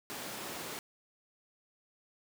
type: high-pass noise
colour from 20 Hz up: pink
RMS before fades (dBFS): -42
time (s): 0.1-0.79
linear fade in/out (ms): 0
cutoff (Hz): 220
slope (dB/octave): 12
effects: none